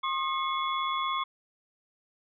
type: tone cluster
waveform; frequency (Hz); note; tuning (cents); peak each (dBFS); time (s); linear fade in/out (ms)
sine; 1070 / 1227 / 2174 / 3410; C6 / D#6 / C#7 / G#7; +38 / -25 / -34 / +45; -29 / -35 / -37 / -36; 0.03-1.24; 10
effects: none